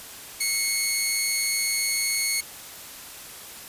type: tone pair together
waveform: 10% pulse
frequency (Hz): 2093 / 2200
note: C7 / C#7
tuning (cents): 0 / -14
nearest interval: minor second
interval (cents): 86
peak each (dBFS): -24 / -14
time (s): 0.4-2.41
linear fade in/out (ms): 10
effects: white hiss -41 dBFS RMS until 3.68 s + resampled to 32000 Hz